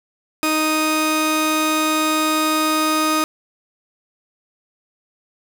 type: tone pair together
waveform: sawtooth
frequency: 311.1 / 1244.5 Hz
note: D#4 / D#6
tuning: 0 / 0 cents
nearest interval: 2 octaves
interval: 2400 cents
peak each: -15 dBFS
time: 0.43-3.24 s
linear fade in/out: 0 ms
effects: none